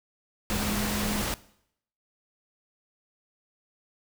sine tone in noise, 207.7 Hz, G#3, in tune, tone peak -30 dBFS, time 0.51-1.22 s, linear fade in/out 0 ms, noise pink, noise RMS -30 dBFS, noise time 0.5-1.34 s, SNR -3 dB, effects noise-tail reverb RT60 0.7 s tail -19 dB re dry

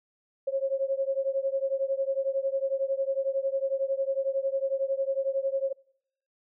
sine beating tone pair, 537 / 548 Hz, C5 / C#5, +45 / -20 cents, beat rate 11 Hz, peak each -28 / -29 dBFS, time 0.47-5.73 s, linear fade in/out 10 ms, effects noise-tail reverb RT60 0.7 s tail -25 dB re dry

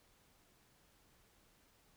silence, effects pink hiss -70 dBFS RMS until 1.96 s

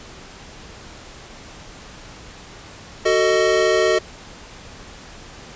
square chord, D# diminished, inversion first, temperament just, 373.4 / 448 / 622.3 Hz, F#4 / A4 / D#5, +16 / +31 / 0 cents, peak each -20 dBFS, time 3.05-3.99 s, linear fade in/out 10 ms, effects pink hiss -40 dBFS RMS until 5.55 s + resampled to 16000 Hz

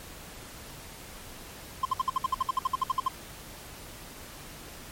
triangle tone bursts, 1046.5 Hz, C6, in tune, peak -20 dBFS, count 16, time 1.83-3.083 s, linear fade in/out 5 ms, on 23 ms, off 59 ms, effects pink hiss -45 dBFS RMS until 4.91 s + MP3 64 kbps

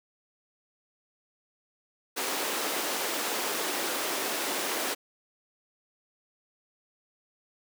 pink high-pass noise, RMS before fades -31 dBFS, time 2.16-4.95 s, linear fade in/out 20 ms, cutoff 300 Hz, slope 24 dB/octave, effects none

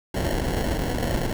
pink noise with sample-and-hold, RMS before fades -25 dBFS, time 0.14-1.33 s, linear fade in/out 5 ms, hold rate 1225 Hz, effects none

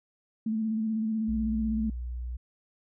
sine tone with vibrato, 220 Hz, A3, in tune, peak -26 dBFS, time 0.46-1.9 s, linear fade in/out 5 ms, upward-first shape square, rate 16 Hz, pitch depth 28 cents each way
sine tone with pitch glide, 60.4 to 60.75 Hz, B1 to B1, -38 to -28 cents, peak -32 dBFS, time 1.28-2.37 s, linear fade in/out 10 ms, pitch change +10 cents, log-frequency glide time 1.77-2.12 s
effects none

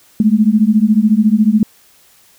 sine beating tone pair, 207.7 / 221.7 Hz, G#3 / A3, 0 / +13 cents, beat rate 14 Hz, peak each -11 dBFS, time 0.2-1.63 s, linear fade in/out 2 ms, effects white hiss -49 dBFS RMS until 2.38 s

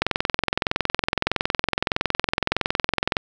click train, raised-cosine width 0.3 ms, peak -3 dBFS, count 69, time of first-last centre 0.02-3.168 s, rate 21.6 Hz, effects none

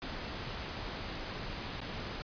pink noise with dropouts, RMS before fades -40 dBFS, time 0.02-2.22 s, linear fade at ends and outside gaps 0 ms, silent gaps 1.804-1.816 s, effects resampled to 11025 Hz

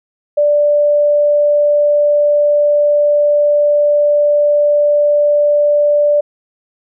sine tone, 587.3 Hz, D5, in tune, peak -8 dBFS, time 0.37-6.21 s, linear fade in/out 10 ms, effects none

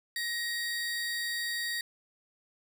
35% pulse tone pair together, 1888 / 4635 Hz, A#6 / D8, +22 / -24 cents, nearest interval octave + major third, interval 1554 cents, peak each -31 / -36 dBFS, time 0.16-1.81 s, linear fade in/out 2 ms, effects none

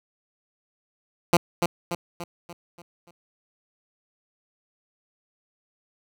10% pulse tone with echo, 172.6 Hz, F3, 20 cents flat, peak -6 dBFS, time 1.33-1.37 s, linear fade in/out 2 ms, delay 290 ms, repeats 6, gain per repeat -6 dB, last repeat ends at 3.11 s, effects none

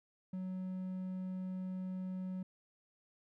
triangle tone, 185.7 Hz, F#3, 7 cents sharp, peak -36 dBFS, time 0.33-2.43 s, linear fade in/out 5 ms, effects none

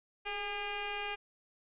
sine tone with frequency modulation, 1621 Hz, G#6, 42 cents flat, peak -35 dBFS, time 0.25-1.16 s, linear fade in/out 20 ms, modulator 401 Hz, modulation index 3.2, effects resampled to 8000 Hz

